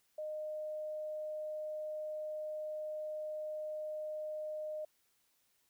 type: tone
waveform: sine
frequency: 614 Hz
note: D#5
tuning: 23 cents flat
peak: -38 dBFS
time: 0.18-4.85 s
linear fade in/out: 5 ms
effects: white hiss -75 dBFS RMS until 5.69 s